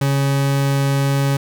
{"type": "tone", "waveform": "40% pulse", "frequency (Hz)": 138.59, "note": "C#3", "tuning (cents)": 0, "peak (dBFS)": -14, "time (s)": [0.01, 1.37], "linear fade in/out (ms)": 5, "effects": []}